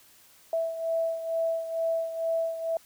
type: beating tone pair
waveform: sine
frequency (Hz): 657 / 659.2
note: E5 / E5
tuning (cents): -6 / 0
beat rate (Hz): 2.2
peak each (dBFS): -27 / -33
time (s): 0.53-2.77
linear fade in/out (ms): 2
effects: white hiss -57 dBFS RMS until 2.85 s